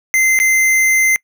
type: tone with dropouts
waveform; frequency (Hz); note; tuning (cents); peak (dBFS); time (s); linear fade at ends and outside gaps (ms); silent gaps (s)
square; 2074; C7; -16; -11; 0.14-1.16; 0; 0.39-0.4
effects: noise-tail reverb RT60 0.1 s tail -26 dB re dry